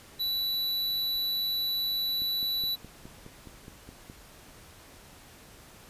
square tone, 3951 Hz, B7, in tune, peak -28 dBFS, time 0.19-2.76 s, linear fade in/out 20 ms
click train, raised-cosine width 3 ms, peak -32 dBFS, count 10, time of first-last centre 2.22-4.099 s, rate 4.79 Hz
effects pink hiss -52 dBFS RMS until 5.89 s + resampled to 32000 Hz

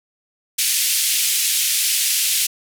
white band-pass noise, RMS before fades -19 dBFS, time 0.58-2.47 s, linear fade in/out 10 ms, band 2300 to 13000 Hz, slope 24 dB/octave, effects none

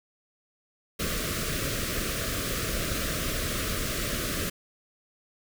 pink band-stop noise, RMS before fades -30 dBFS, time 0.99-4.5 s, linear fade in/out 10 ms, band 670 to 1100 Hz, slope 96 dB/octave, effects none

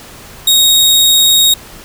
sawtooth tone, 3758 Hz, A#7, 13 cents sharp, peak -3 dBFS, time 0.47-1.54 s, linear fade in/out 5 ms, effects pink hiss -34 dBFS RMS until 1.84 s

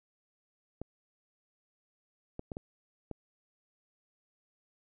clicks, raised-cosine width 2 ms, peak -25 dBFS, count 5, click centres 0.816 / 2.394 / 2.518 / 2.569 / 3.113 s, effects none

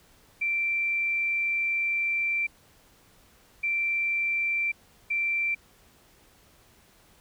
sine tone bursts at uneven times, 2349 Hz, D7, in tune, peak -24 dBFS, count 3, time 0.41-2.47 / 3.63-4.72 / 5.1-5.55 s, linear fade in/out 10 ms, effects pink hiss -59 dBFS RMS until 7.2 s

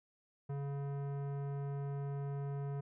sine tone with tanh clipping, 140.5 Hz, C#3, 24 cents sharp, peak -39 dBFS, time 0.49-2.81 s, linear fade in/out 10 ms, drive 16 dB, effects none

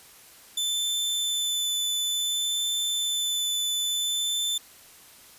sawtooth tone with vibrato, 3520 Hz, A7, in tune, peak -22 dBFS, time 0.57-4.58 s, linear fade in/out 5 ms, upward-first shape sine, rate 0.57 Hz, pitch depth 9 cents each way, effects white hiss -51 dBFS RMS until 5.38 s + resampled to 32000 Hz

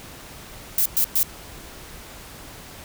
violet noise bursts, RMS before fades -19 dBFS, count 3, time 0.78-1.231 s, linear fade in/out 2 ms, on 77 ms, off 110 ms, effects pink hiss -41 dBFS RMS until 2.84 s

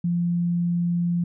sine tone, 173.1 Hz, F3, 15 cents flat, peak -20 dBFS, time 0.04-1.24 s, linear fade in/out 5 ms, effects none

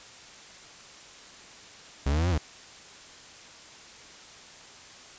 40% pulse exponential two-way sweep, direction up then down, 66.3 to 92.8 to 69.4 Hz, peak -22 dBFS, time 2.06-2.38 s, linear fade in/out 5 ms, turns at 2.3 s, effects white hiss -48 dBFS RMS until 5.18 s + resampled to 16000 Hz

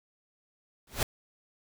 pink noise with exponential growth, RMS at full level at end -24 dBFS, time 0.87-1.03 s, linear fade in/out 2 ms, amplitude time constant 34 ms, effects none

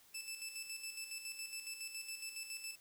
15% pulse tone with tremolo, 2636 Hz, E7, 1 cent flat, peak -35 dBFS, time 0.14-2.76 s, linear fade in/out 10 ms, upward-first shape square, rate 7.2 Hz, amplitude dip 55%, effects white hiss -65 dBFS RMS until 2.8 s

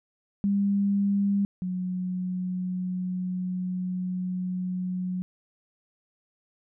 sine tone pair in turn, 200 / 182.76 Hz, G3 / F#3, +35 / -21 cents, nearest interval major second, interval 156 cents, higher first, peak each -21 / -27 dBFS, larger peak first, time 0.44-1.45 / 1.62-5.22 s, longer second, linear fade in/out 0 ms, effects none

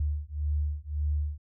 sine beating tone pair, 73.42 / 75.22 Hz, D2 / D2, 0 / +42 cents, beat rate 1.8 Hz, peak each -30 / -30 dBFS, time 0-1.38 s, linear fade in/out 5 ms, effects none

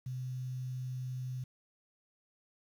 sine tone with quantisation, 127.7 Hz, C3, 42 cents flat, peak -36 dBFS, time 0.06-1.44 s, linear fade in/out 5 ms, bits 10, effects none

